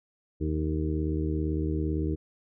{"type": "harmonic tone with a mistuned harmonic", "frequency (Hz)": 77.78, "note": "D#2", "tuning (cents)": 0, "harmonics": [1, 2, 3, 4, 5, 6], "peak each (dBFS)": [-29, -33, -41, -31, -36, -40], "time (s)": [0.4, 2.16], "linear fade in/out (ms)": 20, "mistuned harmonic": 6, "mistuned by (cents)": -29, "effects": []}